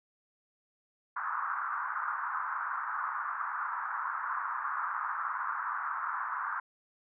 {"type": "band-pass noise", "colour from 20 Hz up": "pink", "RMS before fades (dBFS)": -35, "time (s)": [1.16, 6.6], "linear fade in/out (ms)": 5, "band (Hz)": [1000, 1500], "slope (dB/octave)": 48, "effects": []}